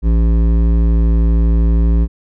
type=tone with hard clipping; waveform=triangle; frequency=56.3 Hz; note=A1; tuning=40 cents sharp; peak=-11 dBFS; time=0.02-2.08 s; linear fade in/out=50 ms; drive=16 dB; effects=none